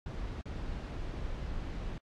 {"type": "noise with dropouts", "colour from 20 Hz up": "brown", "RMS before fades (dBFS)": -38, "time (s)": [0.06, 1.98], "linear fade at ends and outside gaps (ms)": 2, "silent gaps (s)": [0.413, 0.456], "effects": ["low-pass 5000 Hz 12 dB/octave", "AAC 64 kbps"]}